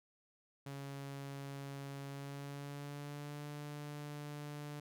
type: tone with pitch glide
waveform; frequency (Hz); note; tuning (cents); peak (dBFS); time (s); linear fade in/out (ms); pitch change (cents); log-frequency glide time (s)
sawtooth; 139.2 to 146.97; C#3 to D3; +8 to +2; -40; 0.66-4.8; 5; +94; 2.08-3.46
effects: none